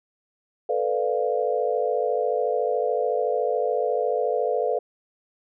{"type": "chord", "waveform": "sine", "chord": "B half-diminished seventh", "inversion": "third", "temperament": "equal", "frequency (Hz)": [440, 493.9, 587.3, 698.5], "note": ["A4", "B4", "D5", "F5"], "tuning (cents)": [0, 0, 0, 0], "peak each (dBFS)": [-26, -25, -28, -28], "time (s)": [0.69, 4.79], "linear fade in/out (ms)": 5, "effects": []}